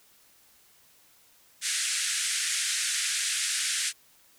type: band-pass noise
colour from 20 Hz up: white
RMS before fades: -29 dBFS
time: 1.61-3.93 s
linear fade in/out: 50 ms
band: 1500 to 9700 Hz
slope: 48 dB/octave
effects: white hiss -60 dBFS RMS until 4.38 s